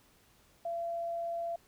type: tone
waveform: sine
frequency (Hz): 679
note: F5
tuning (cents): -49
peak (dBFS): -33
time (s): 0.65-1.56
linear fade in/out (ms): 5
effects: pink hiss -65 dBFS RMS until 1.67 s